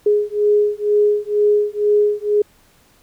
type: beating tone pair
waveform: sine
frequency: 415.3 / 417.4 Hz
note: G#4 / G#4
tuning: 0 / +9 cents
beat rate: 2.1 Hz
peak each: -16 dBFS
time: 0.06-2.42 s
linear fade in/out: 5 ms
effects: pink hiss -54 dBFS RMS until 3.02 s